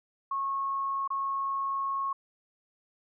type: tone with dropouts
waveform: sine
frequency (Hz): 1094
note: C#6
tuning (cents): -23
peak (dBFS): -28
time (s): 0.31-2.13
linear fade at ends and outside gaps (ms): 5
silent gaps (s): 1.077-1.103
effects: none